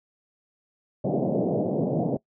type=band-pass noise; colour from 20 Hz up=pink; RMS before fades=-25 dBFS; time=1.04-2.17 s; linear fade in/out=5 ms; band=130 to 690 Hz; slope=48 dB/octave; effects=noise-tail reverb RT60 0.1 s tail -21 dB re dry